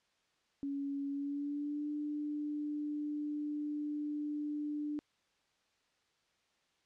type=tone with pitch glide; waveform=sine; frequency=280 to 296.6 Hz; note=C#4 to D4; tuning=+18 to +17 cents; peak=-35 dBFS; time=0.63-4.99 s; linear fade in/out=0 ms; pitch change=+99 cents; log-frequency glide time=1.1-1.88 s; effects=white hiss -75 dBFS RMS until 6.85 s + low-pass 5000 Hz 12 dB/octave